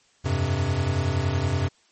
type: chord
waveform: square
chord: F suspended second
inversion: none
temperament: equal with one note detuned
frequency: 87.31 / 98 / 131.19 Hz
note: F2 / G2 / C3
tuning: 0 / 0 / +5 cents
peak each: -27 dBFS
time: 0.24-1.69 s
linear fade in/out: 20 ms
effects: white hiss -61 dBFS RMS until 1.91 s + MP3 32 kbps